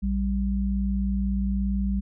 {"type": "tone pair together", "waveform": "sine", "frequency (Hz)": [58.27, 196], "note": ["A#1", "G3"], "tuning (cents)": [0, 0], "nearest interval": "octave + major sixth", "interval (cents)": 2100, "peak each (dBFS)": -25, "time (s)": [0.02, 2.01], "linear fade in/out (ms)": 20, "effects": []}